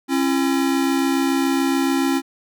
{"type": "tone pair together", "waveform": "square", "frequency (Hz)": [271.3, 338.3], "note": ["C#4", "E4"], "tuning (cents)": [-37, 45], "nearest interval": "major third", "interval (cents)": 382, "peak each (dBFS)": [-19, -23], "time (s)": [0.08, 2.22], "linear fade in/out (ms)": 50, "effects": []}